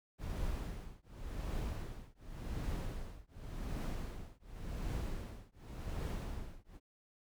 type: noise with tremolo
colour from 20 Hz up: brown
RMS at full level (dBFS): -37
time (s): 0.18-6.8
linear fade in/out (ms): 50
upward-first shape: triangle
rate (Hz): 0.89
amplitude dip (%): 100
effects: none